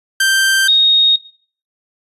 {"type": "tone pair in turn", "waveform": ["sawtooth", "sine"], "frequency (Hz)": [1568, 3729], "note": ["G6", "A#7"], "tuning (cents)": [0, 0], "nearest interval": "octave + minor third", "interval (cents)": 1500, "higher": "second", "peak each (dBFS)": -7, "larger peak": "neither", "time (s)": [[0.2, 0.68], [0.68, 1.16]], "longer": "neither", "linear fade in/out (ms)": 5, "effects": ["noise-tail reverb RT60 0.5 s tail -20 dB re dry", "resampled to 32000 Hz"]}